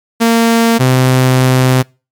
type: tone pair in turn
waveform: sawtooth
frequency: 229.8 / 128.97 Hz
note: A#3 / C3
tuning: -25 / -25 cents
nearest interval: minor seventh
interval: 1000 cents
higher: first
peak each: -3 dBFS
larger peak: neither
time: 0.2-0.79 / 0.79-1.83 s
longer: second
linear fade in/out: 20 ms
effects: noise-tail reverb RT60 0.3 s tail -25 dB re dry + MP3 96 kbps